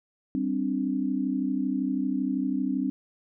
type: chord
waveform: sine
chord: G suspended fourth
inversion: none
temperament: just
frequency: 196 / 261.3 / 294 Hz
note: G3 / C4 / D4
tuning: 0 / -2 / +2 cents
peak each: -31 / -27 / -30 dBFS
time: 0.35-2.9 s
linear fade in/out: 0 ms
effects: none